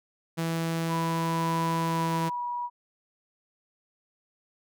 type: tone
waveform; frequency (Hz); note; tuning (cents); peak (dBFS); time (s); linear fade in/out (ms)
sawtooth; 164.81; E3; 0; -23; 0.37-2.3; 20
type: tone with pitch glide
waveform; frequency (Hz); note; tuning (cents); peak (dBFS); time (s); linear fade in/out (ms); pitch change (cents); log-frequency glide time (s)
sine; 990 to 967.9; B5 to B5; +4 to -35; -29; 0.88-2.7; 50; -39; 1.86-2.45
effects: none